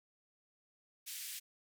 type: band-pass noise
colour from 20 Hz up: white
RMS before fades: -45 dBFS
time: 1.06-1.4 s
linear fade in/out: 20 ms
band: 2000 to 15000 Hz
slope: 24 dB/octave
effects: none